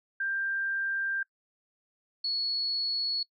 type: tone pair in turn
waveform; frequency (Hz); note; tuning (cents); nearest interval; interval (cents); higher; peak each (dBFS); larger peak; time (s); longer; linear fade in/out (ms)
sine; 1585 / 4378; G6 / C#8; +19 / -22; octave + tritone; 1759; second; -28; neither; 0.2-1.23 / 2.24-3.23; first; 5
effects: noise-tail reverb RT60 0.1 s tail -23 dB re dry